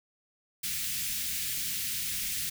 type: band-stop noise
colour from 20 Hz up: white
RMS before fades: -33 dBFS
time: 0.63-2.5 s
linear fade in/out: 10 ms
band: 220 to 1900 Hz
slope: 24 dB/octave
effects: none